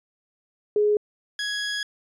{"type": "tone pair in turn", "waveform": ["sine", "20% pulse"], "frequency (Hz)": [418.2, 1667.5], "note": ["G#4", "G#6"], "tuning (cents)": [12, 7], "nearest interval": "2 octaves", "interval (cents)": 2395, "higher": "second", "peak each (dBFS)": [-17, -21], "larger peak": "first", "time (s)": [[0.76, 0.97], [1.39, 1.83]], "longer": "second", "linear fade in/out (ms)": 2, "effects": ["resampled to 22050 Hz"]}